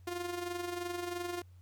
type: tone with amplitude modulation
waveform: sawtooth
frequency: 351.5 Hz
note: F4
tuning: 11 cents sharp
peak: -30 dBFS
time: 0.07-1.42 s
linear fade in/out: 5 ms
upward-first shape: sine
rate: 23 Hz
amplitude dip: 55%
effects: added 90 Hz sine -53 dBFS peak until 1.61 s + pink hiss -73 dBFS RMS until 1.61 s